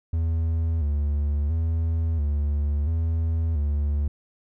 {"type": "tone with vibrato", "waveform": "triangle", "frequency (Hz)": 77.2, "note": "D#2", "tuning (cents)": -13, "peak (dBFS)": -19, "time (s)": [0.13, 4.08], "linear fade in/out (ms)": 5, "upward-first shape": "square", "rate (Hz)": 0.73, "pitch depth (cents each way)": 99, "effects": []}